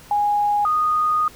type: tone pair in turn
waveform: sine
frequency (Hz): 825 / 1236.1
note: G#5 / D#6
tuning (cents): -12 / -12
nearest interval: perfect fifth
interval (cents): 700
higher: second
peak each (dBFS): -16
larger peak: neither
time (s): 0.11-0.65 / 0.65-1.28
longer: second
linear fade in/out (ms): 2
effects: pink hiss -45 dBFS RMS until 1.35 s